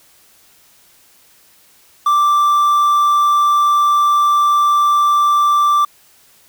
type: tone with quantisation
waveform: triangle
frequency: 1174.7 Hz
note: D6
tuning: in tune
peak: -8 dBFS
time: 2.06-5.85 s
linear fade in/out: 5 ms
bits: 6
effects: white hiss -50 dBFS RMS until 6.48 s